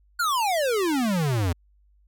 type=exponential sweep; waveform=square; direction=down; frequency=1480 to 81.5 Hz; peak=-22 dBFS; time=0.19-1.53 s; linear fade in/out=10 ms; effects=added 50 Hz sine -57 dBFS peak until 2.07 s